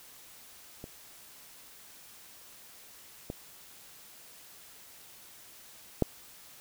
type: clicks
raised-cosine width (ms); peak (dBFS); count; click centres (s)
2; -28 / -22 / -10; 3; 0.841 / 3.301 / 6.023
effects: white hiss -53 dBFS RMS until 6.6 s